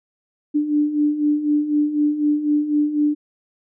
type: beating tone pair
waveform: sine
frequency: 293.7 / 297.7 Hz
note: D4 / D4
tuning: 0 / +24 cents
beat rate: 4 Hz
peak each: -23 / -17 dBFS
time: 0.54-3.15 s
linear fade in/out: 20 ms
effects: none